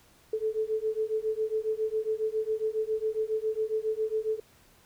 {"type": "beating tone pair", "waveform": "sine", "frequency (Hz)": [433, 440.3], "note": ["A4", "A4"], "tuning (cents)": [-28, 1], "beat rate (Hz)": 7.3, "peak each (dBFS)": -30, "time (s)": [0.33, 4.4], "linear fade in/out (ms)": 5, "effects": ["pink hiss -60 dBFS RMS until 4.85 s"]}